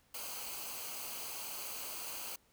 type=noise with comb filter; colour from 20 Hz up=white; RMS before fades=-43 dBFS; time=0.14-2.36 s; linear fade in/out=5 ms; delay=0.55 ms; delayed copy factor=-0.6; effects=pink hiss -70 dBFS RMS until 2.52 s